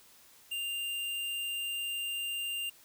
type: tone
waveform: square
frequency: 2794 Hz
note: F7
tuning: in tune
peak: -34 dBFS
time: 0.51-2.7 s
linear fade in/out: 10 ms
effects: white hiss -59 dBFS RMS until 2.84 s